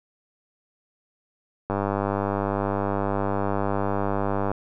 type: click train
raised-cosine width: 1 ms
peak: -11 dBFS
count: 282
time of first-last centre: 1.7-4.516 s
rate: 99.8 Hz
effects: none